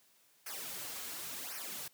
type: noise with flanger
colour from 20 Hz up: white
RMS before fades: -43 dBFS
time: 0.46-1.88 s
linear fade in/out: 5 ms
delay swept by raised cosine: 0.26 to 5.86 ms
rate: 0.92 Hz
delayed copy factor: -0.85
effects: white hiss -68 dBFS RMS until 1.93 s + high-pass 100 Hz 12 dB/octave